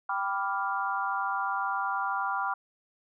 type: chord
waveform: sine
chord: G dominant seventh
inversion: none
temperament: equal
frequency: 784 / 987.8 / 1174.7 / 1396.9 Hz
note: G5 / B5 / D6 / F6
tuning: 0 / 0 / 0 / 0 cents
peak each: -33 dBFS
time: 0.09-2.54 s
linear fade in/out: 5 ms
effects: none